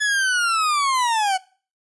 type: linear sweep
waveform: 40% pulse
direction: down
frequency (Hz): 1719 to 734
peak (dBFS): -17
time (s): 0-1.38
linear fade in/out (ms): 20
effects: noise-tail reverb RT60 0.4 s tail -22 dB re dry + resampled to 24000 Hz